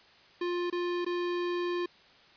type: tone with dropouts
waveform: square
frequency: 351.7 Hz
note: F4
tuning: 12 cents sharp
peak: -30 dBFS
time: 0.41-1.86 s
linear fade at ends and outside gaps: 5 ms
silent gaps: 0.701-0.725 / 1.048-1.063 s
effects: white hiss -58 dBFS RMS until 2.36 s + resampled to 11025 Hz